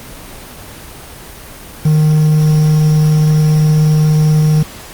triangle tone with quantisation, 153.9 Hz, D#3, 19 cents flat, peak -5 dBFS, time 1.85-4.63 s, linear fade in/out 5 ms, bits 5, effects pink hiss -32 dBFS RMS until 4.93 s + Opus 24 kbps

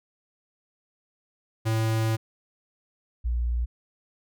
square / sine tone pair in turn, 111.5 / 59.37 Hz, A2 / A#1, +23 / +32 cents, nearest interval major seventh, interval 1091 cents, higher first, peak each -23 dBFS, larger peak neither, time 1.65-2.17 / 3.24-3.66 s, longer first, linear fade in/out 20 ms, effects none

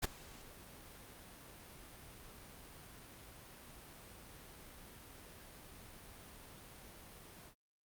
pink noise with ADSR envelope, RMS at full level -33 dBFS, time 0.02-7.55 s, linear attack 23 ms, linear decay 13 ms, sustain -22 dB, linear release 81 ms, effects Opus 48 kbps

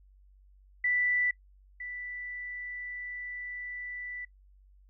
sine tone pair in turn, 1975.5 / 1975.5 Hz, B6 / B6, 0 / 0 cents, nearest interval unison, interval 0 cents, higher neither, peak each -25 / -37 dBFS, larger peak first, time 0.84-1.31 / 1.8-4.25 s, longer second, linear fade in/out 5 ms, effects noise-tail reverb RT60 0.1 s tail -22 dB re dry + added 48 Hz sine -56 dBFS peak until 4.89 s

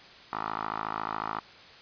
10% pulse tone with band-pass filter, 54 Hz, A1, 32 cents flat, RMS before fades -34 dBFS, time 0.33-1.4 s, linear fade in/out 0 ms, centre 1100 Hz, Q 7.8, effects white hiss -50 dBFS RMS until 1.81 s + resampled to 11025 Hz

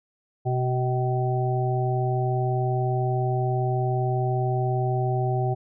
harmonic tone with a mistuned harmonic, 126.1 Hz, B2, 36 cents sharp, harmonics 1 / 3 / 5 / 6, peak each -23 / -29 / -33 / -29 dBFS, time 0.45-5.55 s, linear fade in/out 20 ms, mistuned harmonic 6, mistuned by +16 cents, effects none

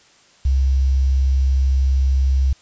sine tone with quantisation, 66.6 Hz, C2, 31 cents sharp, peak -13 dBFS, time 0.45-2.53 s, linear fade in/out 5 ms, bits 7, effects white hiss -52 dBFS RMS until 2.61 s + resampled to 16000 Hz

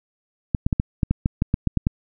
clicks, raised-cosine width 5 ms, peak -6 dBFS, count 12, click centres 0.548 / 0.665 / 0.728 / 0.799 / 1.032 / 1.11 / 1.259 / 1.421 / 1.541 / 1.673 / 1.773 / 1.869 s, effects none

